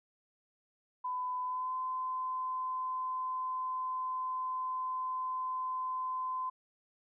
sine tone with pitch glide, 1004 to 1026.3 Hz, B5 to C6, +28 to -34 cents, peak -33 dBFS, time 1.04-6.5 s, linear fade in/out 10 ms, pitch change +38 cents, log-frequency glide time 1.43-1.75 s, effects none

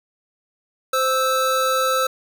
square tone pair together, 520.7 / 1312 Hz, C5 / E6, -8 / -9 cents, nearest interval octave + major third, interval 1599 cents, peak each -22 / -20 dBFS, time 0.93-2.07 s, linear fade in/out 5 ms, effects none

